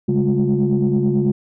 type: tone cluster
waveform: sine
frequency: 139.4 / 202.6 / 211.7 / 356.9 Hz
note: C#3 / G#3 / G#3 / F4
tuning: +10 / -43 / +33 / +38 cents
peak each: -19 dBFS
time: 0.08-1.32 s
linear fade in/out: 10 ms
effects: tanh soft clip ceiling -8 dBFS